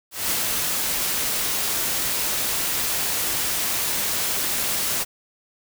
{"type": "noise with ADSR envelope", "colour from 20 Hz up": "white", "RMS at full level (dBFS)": -22, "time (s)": [0.11, 5.05], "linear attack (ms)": 200, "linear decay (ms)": 41, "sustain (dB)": -2, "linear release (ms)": 31, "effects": []}